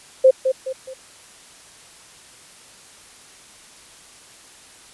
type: tone with echo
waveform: sine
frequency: 523.3 Hz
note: C5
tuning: in tune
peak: -7 dBFS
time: 0.24-0.31 s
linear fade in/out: 10 ms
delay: 210 ms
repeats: 3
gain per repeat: -8 dB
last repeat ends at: 0.94 s
effects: white hiss -46 dBFS RMS until 4.93 s + resampled to 24000 Hz